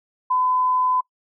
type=tone; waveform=sine; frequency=1011 Hz; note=B5; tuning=40 cents sharp; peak=-17 dBFS; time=0.3-1.01 s; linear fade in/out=10 ms; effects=noise-tail reverb RT60 0.1 s tail -23 dB re dry